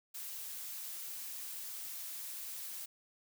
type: noise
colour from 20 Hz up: blue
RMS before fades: -44 dBFS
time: 0.14-2.86 s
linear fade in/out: 10 ms
effects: none